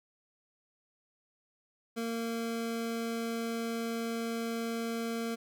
25% pulse tone, 229.8 Hz, A#3, 25 cents flat, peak -29 dBFS, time 1.96-5.36 s, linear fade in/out 20 ms, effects none

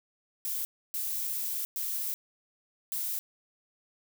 violet noise bursts at uneven times, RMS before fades -33 dBFS, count 4, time 0.45-0.65 / 0.94-1.65 / 1.76-2.14 / 2.92-3.19 s, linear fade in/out 0 ms, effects none

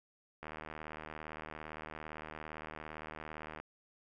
click train, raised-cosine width 0.5 ms, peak -29 dBFS, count 247, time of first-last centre 0.43-3.6 s, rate 77.6 Hz, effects none

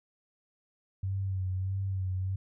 sine tone with vibrato, 95 Hz, F#2, 46 cents sharp, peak -29 dBFS, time 1.03-2.36 s, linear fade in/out 5 ms, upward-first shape sine, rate 1.6 Hz, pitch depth 41 cents each way, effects none

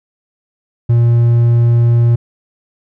triangle tone, 118.1 Hz, A#2, 23 cents sharp, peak -5 dBFS, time 0.89-2.16 s, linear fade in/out 10 ms, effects none

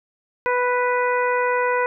harmonic tone, 493.9 Hz, B4, in tune, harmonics 1 / 2 / 3 / 4 / 5, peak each -21 / -22 / -26 / -28 / -33 dBFS, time 0.46-1.86 s, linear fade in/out 0 ms, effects none

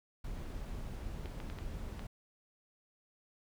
brown noise, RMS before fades -42 dBFS, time 0.24-2.07 s, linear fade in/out 5 ms
clicks, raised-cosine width 0.3 ms, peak -31 dBFS, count 5, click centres 1.258 / 1.402 / 1.5 / 1.587 / 1.994 s
effects none

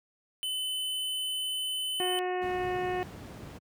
square tone, 3026 Hz, F#7, 38 cents sharp, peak -31 dBFS, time 0.43-2.19 s, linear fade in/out 0 ms
harmonic tone, 364.1 Hz, F#4, 28 cents flat, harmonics 1 / 2 / 3 / 4 / 5 / 6 / 7 / 8, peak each -31 / -33 / -43 / -49 / -40 / -49 / -46 / -50 dBFS, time 2-3.03 s, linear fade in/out 0 ms
brown noise, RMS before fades -38 dBFS, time 2.41-3.59 s, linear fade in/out 20 ms
effects high-pass 100 Hz 12 dB/octave

